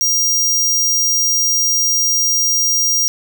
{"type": "tone", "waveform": "45% pulse", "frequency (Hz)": 5700, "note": "F8", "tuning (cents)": 34, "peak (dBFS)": -13, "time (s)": [0.01, 3.08], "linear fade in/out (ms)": 0, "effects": []}